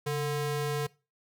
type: ring-modulated tone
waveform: square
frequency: 293.7 Hz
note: D4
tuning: in tune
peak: -26 dBFS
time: 0.06-0.87 s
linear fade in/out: 10 ms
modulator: 154 Hz
effects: noise-tail reverb RT60 0.3 s tail -21 dB re dry